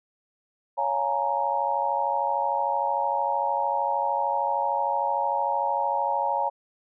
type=chord; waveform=sine; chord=Bb minor seventh; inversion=first; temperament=just; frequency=559.4 / 699.2 / 839.1 / 932.3 Hz; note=Db5 / F5 / Ab5 / Bb5; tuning=+16 / +2 / +18 / 0 cents; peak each=-30 / -32 / -27 / -26 dBFS; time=0.77-6.5 s; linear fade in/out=20 ms; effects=none